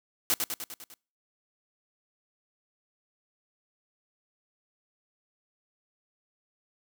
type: noise with echo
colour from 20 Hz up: white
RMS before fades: -25 dBFS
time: 0.3-0.34 s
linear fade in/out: 0 ms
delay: 100 ms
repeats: 6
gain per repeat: -4 dB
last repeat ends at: 0.94 s
effects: noise-tail reverb RT60 0.4 s tail -26 dB re dry